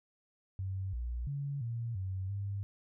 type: tone with pitch steps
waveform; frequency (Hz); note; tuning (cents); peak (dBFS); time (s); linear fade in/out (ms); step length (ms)
sine; 95.3 / 59.8 / 141.1 / 116.6 / 94.6 / 99.8; G2 / A#1 / C#3 / A#2 / F#2 / G2; -48 / +45 / +31 / +1 / +39 / +32; -34; 0.59-2.63; 0; 340
effects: none